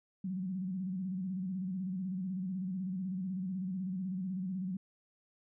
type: tone with vibrato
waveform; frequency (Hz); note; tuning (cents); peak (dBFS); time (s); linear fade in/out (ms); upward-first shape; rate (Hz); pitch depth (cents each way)
sine; 186.3; F#3; +12; -34; 0.24-4.77; 5; square; 16; 69
effects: none